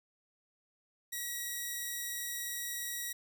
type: tone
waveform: 5% pulse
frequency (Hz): 1917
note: A#6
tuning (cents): +48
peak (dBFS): -26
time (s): 1.12-3.13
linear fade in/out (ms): 10
effects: none